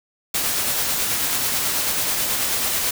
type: noise with tremolo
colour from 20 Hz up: white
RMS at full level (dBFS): -21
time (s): 0.34-2.91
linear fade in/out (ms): 5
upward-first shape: sine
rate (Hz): 9.2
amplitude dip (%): 25
effects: none